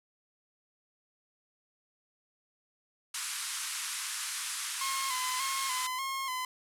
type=band-pass noise; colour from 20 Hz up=white; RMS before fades=-37 dBFS; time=3.14-5.87 s; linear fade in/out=5 ms; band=1000 to 11000 Hz; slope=48 dB/octave
type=tone with vibrato; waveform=sawtooth; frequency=1046.5 Hz; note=C6; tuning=in tune; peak=-29 dBFS; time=4.81-6.45 s; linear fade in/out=2 ms; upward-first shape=square; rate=1.7 Hz; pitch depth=49 cents each way
effects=none